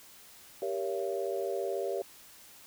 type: chord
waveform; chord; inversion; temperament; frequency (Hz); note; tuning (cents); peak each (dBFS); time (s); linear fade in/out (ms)
sine; G diminished seventh; none; just; 392 / 470.4 / 564.5 / 677.4; G4 / Bb4 / Db5 / Fb5; 0 / +16 / +31 / +47; -34 / -37 / -36 / -39; 0.62-2.02; 2
effects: white hiss -54 dBFS RMS until 2.66 s